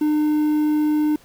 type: tone with quantisation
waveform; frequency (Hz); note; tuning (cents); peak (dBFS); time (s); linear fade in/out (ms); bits
triangle; 302.4; D#4; -49; -14; 0.01-1.16; 5; 7
effects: pink hiss -52 dBFS RMS until 1.24 s